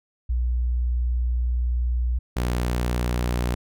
sine / sawtooth tone pair in turn, 60.6 / 60.6 Hz, B1 / B1, -32 / -32 cents, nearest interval unison, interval 0 cents, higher neither, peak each -20 / -18 dBFS, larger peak second, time 0.29-2.19 / 2.36-3.55 s, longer first, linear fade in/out 10 ms, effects none

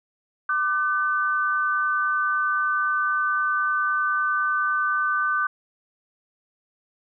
sine tone pair together, 1187 / 1516.8 Hz, D6 / F#6, +18 / +43 cents, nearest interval major third, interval 425 cents, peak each -23 dBFS, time 0.49-5.47 s, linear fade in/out 5 ms, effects none

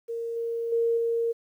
sine tone with level steps, 463.1 Hz, A#4, 11 cents flat, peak -29 / -27 / -21 / -23 dBFS, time 0.08-1.33 s, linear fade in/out 20 ms, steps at 0.36 / 0.72 / 0.97 s, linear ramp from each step 5 ms, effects 10-bit

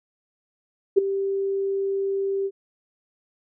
sine tone with ADSR envelope, 392 Hz, G4, in tune, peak -9 dBFS, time 0.96-2.51 s, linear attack 22 ms, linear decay 10 ms, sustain -13 dB, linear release 52 ms, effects none

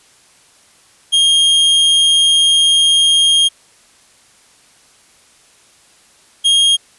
45% pulse tone pair in turn, 3232 / 3245 Hz, G#7 / G#7, -48 / -41 cents, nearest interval unison, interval 7 cents, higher second, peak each -8 dBFS, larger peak neither, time 1.12-3.49 / 6.44-6.77 s, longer first, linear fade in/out 20 ms, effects white hiss -49 dBFS RMS until 6.98 s + resampled to 24000 Hz

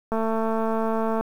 click train, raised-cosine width 1 ms, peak -13 dBFS, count 244, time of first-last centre 0.12-1.21 s, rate 223 Hz, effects 8-bit

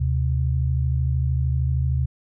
sine tone pair together, 75.7 / 128.82 Hz, D#2 / C3, -47 / -27 cents, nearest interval major sixth, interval 920 cents, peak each -21 / -22 dBFS, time 0-2.06 s, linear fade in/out 10 ms, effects none

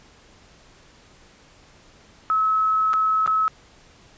sine tone with dropouts, 1291 Hz, E6, 37 cents flat, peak -17 dBFS, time 2.3-3.48 s, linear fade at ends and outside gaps 0 ms, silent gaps 2.933-2.938 / 3.262-3.276 s, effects pink hiss -52 dBFS RMS until 4.17 s + resampled to 16000 Hz

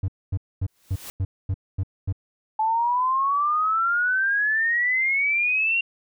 triangle tone bursts, 94.7 Hz, F#2, 41 cents sharp, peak -19 dBFS, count 8, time 0.03-2.126 s, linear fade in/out 5 ms, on 52 ms, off 240 ms
white noise with exponential growth, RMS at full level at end -35 dBFS, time 0.68-1.1 s, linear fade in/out 0 ms, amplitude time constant 91 ms
sine exponential sweep, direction up, 864 to 2777 Hz, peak -19 dBFS, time 2.59-5.81 s, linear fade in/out 5 ms
effects none

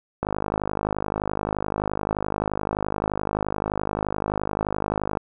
click train, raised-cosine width 1 ms, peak -10 dBFS, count 256, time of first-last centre 0.23-5.172 s, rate 51.6 Hz, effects none

